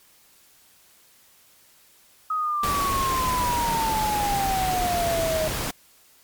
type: exponential sweep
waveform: sine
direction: down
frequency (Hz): 1269 to 622.3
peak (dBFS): -22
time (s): 2.3-5.48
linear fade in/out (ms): 5
type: noise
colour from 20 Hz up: pink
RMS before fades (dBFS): -28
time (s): 2.63-5.71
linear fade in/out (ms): 5
effects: white hiss -56 dBFS RMS until 6.23 s + MP3 96 kbps